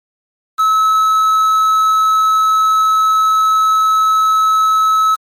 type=tone with quantisation; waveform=triangle; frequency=1295 Hz; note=E6; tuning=31 cents flat; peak=-7 dBFS; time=0.58-5.16 s; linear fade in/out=20 ms; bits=5; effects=MP3 64 kbps

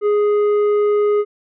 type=tone with tanh clipping; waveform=triangle; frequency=415.3 Hz; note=G#4; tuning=in tune; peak=-14 dBFS; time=0.01-1.25 s; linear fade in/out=50 ms; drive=11 dB; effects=none

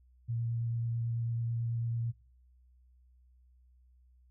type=tone with vibrato; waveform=sine; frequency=116.54 Hz; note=A#2; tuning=in tune; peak=-31 dBFS; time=0.28-2.12 s; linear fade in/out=20 ms; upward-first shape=sine; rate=9.1 Hz; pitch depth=12 cents each way; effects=noise-tail reverb RT60 0.4 s tail -20 dB re dry + added 62 Hz sine -60 dBFS peak until 4.3 s

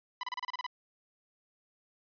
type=tone bursts; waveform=sawtooth; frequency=996 Hz; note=B5; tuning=14 cents sharp; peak=-30 dBFS; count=9; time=0.21-0.665 s; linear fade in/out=2 ms; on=23 ms; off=31 ms; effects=resampled to 11025 Hz

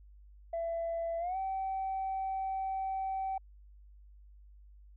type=tone with pitch glide; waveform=sine; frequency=669 to 768.5 Hz; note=E5 to G5; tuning=+25 to -35 cents; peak=-31 dBFS; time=0.53-3.38 s; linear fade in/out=5 ms; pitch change=+240 cents; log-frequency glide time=1.19-1.37 s; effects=tanh soft clip ceiling -29 dBFS + added 50 Hz sine -53 dBFS peak until 4.96 s

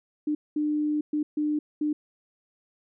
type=tone bursts at uneven times; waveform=sine; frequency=300 Hz; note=D4; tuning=37 cents sharp; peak=-23 dBFS; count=5; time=0.27-0.35 / 0.56-1.01 / 1.13-1.23 / 1.37-1.59 / 1.81-1.93 s; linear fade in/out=5 ms; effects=none

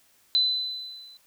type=tone with level ramp; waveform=sine; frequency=4016 Hz; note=B7; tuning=28 cents sharp; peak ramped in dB=-17 to -47 dBFS; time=0.35-1.17 s; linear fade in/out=0 ms; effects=white hiss -62 dBFS RMS until 1.26 s

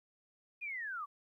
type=linear sweep; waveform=sine; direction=down; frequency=2489 to 1108.7 Hz; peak=-38 dBFS; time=0.61-1.06 s; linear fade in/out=20 ms; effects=13-bit

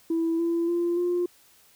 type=tone with pitch steps; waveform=sine; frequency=329.6 / 337.1 / 344.8 / 352.6 Hz; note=E4 / E4 / F4 / F4; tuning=0 / +39 / -22 / +17 cents; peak=-21 dBFS; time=0.1-1.26 s; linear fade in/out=5 ms; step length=290 ms; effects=tanh soft clip ceiling -19 dBFS + white hiss -58 dBFS RMS until 1.75 s

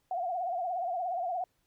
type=tone with vibrato; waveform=sine; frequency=714 Hz; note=F5; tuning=38 cents sharp; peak=-30 dBFS; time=0.11-1.44 s; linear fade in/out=2 ms; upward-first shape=triangle; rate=17 Hz; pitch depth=120 cents each way; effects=pink hiss -75 dBFS RMS until 1.66 s

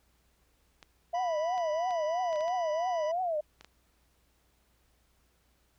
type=clicks; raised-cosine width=0.2 ms; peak=-31 dBFS; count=9; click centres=0.828 / 1.579 / 1.908 / 2.329 / 2.359 / 2.408 / 2.481 / 3.61 / 3.646 s
type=tone with vibrato; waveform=sine; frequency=671 Hz; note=E5; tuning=31 cents sharp; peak=-28 dBFS; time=1.13-3.41 s; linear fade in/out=10 ms; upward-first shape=triangle; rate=3 Hz; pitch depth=210 cents each way
type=harmonic tone; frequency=986 Hz; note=B5; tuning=3 cents flat; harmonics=1 / 2 / 3 / 5 / 6; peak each=-38 / -47 / -51 / -56 / -56 dBFS; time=1.14-3.12 s; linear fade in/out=10 ms
effects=added 60 Hz sine -70 dBFS peak until 5.78 s + pink hiss -71 dBFS RMS until 5.78 s

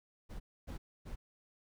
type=noise bursts; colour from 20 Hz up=brown; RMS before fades=-43 dBFS; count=3; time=0.29-1.16 s; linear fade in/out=20 ms; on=110 ms; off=270 ms; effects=none

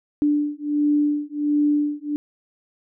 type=beating tone pair; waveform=sine; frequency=293.7 / 295.1 Hz; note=D4 / D4; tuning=0 / +8 cents; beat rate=1.4 Hz; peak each=-21 dBFS; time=0.22-2.16 s; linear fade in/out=0 ms; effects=none

